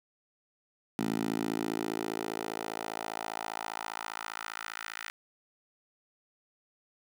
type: tone with high-pass filter sweep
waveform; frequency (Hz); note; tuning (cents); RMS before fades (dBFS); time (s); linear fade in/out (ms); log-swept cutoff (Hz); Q
10% pulse; 55; A1; 0; -36; 0.99-5.1; 0; 220 to 1700; 1.9
effects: none